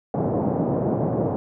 pink band-pass noise, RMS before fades -23 dBFS, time 0.14-1.36 s, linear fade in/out 0 ms, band 120 to 730 Hz, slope 24 dB/octave, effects none

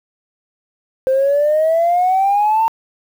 sine exponential sweep, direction up, 519 to 912 Hz, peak -10 dBFS, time 1.07-2.68 s, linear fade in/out 0 ms, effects tanh soft clip ceiling -8 dBFS + 7-bit

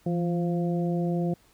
harmonic tone with a mistuned harmonic, 174.4 Hz, F3, 2 cents flat, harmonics 1 / 2 / 3 / 4, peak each -25 / -31 / -35 / -37 dBFS, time 0.06-1.34 s, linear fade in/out 5 ms, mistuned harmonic 1, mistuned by -47 cents, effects pink hiss -61 dBFS RMS until 1.53 s

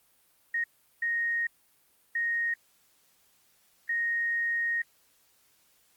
sine tone bursts at uneven times, 1864.7 Hz, A#6, in tune, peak -26 dBFS, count 4, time 0.54-0.64 / 1.02-1.47 / 2.15-2.54 / 3.89-4.82 s, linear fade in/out 5 ms, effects white hiss -66 dBFS RMS until 5.96 s + Opus 32 kbps

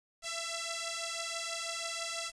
5% pulse beating tone pair, 666 / 672.1 Hz, E5 / E5, +18 / +33 cents, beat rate 6.1 Hz, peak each -27 / -28 dBFS, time 0.22-2.32 s, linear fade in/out 50 ms, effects resampled to 22050 Hz + 9-bit

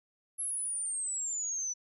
sine exponential sweep, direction down, 11175 to 5920 Hz, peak -32 dBFS, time 0.38-1.74 s, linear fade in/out 20 ms, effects none

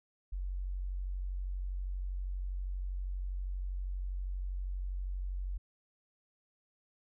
sine tone, 46.25 Hz, F#1, in tune, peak -34 dBFS, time 0.32-5.58 s, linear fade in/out 10 ms, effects none

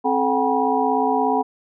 sine tone cluster, 263.9 / 432.7 / 741 / 798 / 968 Hz, C4 / A4 / F#5 / G5 / B5, +15 / -29 / +2 / +31 / -35 cents, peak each -23 dBFS, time 0.04-1.43 s, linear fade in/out 20 ms, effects none

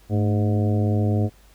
harmonic tone with a mistuned harmonic, 103.83 Hz, G#2, in tune, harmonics 1 / 2 / 3 / 4 / 5 / 6 / 7, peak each -19 / -25 / -29 / -31 / -33 / -35 / -36 dBFS, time 0.09-1.3 s, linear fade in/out 50 ms, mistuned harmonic 2, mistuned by +92 cents, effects added 50 Hz sine -51 dBFS peak until 1.54 s + pink hiss -56 dBFS RMS until 1.54 s

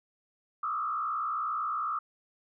sine tone with frequency modulation, 1245 Hz, D#6, 1 cent sharp, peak -29 dBFS, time 0.63-1.99 s, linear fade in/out 5 ms, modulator 61.1 Hz, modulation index 1.3, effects none

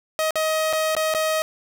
sawtooth tone with dropouts, 630 Hz, D#5, 21 cents sharp, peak -16 dBFS, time 0.19-1.42 s, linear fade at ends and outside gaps 0 ms, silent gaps 0.307-0.356 / 0.728-0.733 / 0.951-0.966 / 1.139-1.148 s, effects none

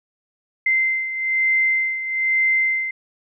sine beating tone pair, 2078 / 2079.1 Hz, C7 / C7, -12 / -12 cents, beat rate 1.1 Hz, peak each -18 / -24 dBFS, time 0.66-2.91 s, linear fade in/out 5 ms, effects none

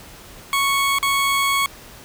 20% pulse tone with dropouts, 1107 Hz, C#6, 3 cents flat, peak -12 dBFS, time 0.53-1.66 s, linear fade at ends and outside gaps 1 ms, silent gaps 0.986-1.028 s, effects pink hiss -42 dBFS RMS until 2.04 s

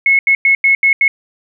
sine tone bursts at uneven times, 2184 Hz, C#7, 26 cents flat, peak -7 dBFS, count 6, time 0.06-0.19 / 0.27-0.35 / 0.45-0.55 / 0.64-0.75 / 0.83-0.93 / 1.01-1.08 s, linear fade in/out 2 ms, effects none

